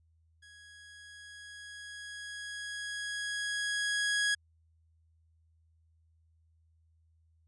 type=tone with level ramp; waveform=sawtooth; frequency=1661.2 Hz; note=G#6; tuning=in tune; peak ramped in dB=-50 to -23 dBFS; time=0.42-4.35 s; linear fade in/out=10 ms; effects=added 81 Hz sine -65 dBFS peak until 7.47 s + resampled to 24000 Hz